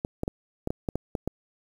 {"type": "clicks", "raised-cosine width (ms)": 2, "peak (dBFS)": -14, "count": 9, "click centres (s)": [0.049, 0.234, 0.279, 0.674, 0.705, 0.888, 0.956, 1.152, 1.276], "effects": ["8-bit"]}